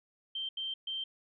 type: tone bursts at uneven times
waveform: sine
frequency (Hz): 3136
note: G7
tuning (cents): 0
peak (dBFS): -34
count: 3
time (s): 0.35-0.49 / 0.57-0.74 / 0.87-1.04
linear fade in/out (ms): 5
effects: none